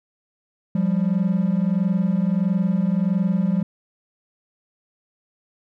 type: tone pair together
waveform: triangle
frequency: 175.7 / 197.22 Hz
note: F3 / G3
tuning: +11 / +11 cents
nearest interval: major second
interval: 200 cents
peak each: -18 dBFS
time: 0.75-3.63 s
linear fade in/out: 5 ms
effects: tanh soft clip ceiling -9 dBFS